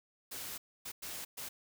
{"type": "noise bursts at uneven times", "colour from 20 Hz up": "white", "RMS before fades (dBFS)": -43, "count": 4, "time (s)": [[0.31, 0.58], [0.85, 0.92], [1.02, 1.25], [1.37, 1.49]], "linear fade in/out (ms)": 10, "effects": []}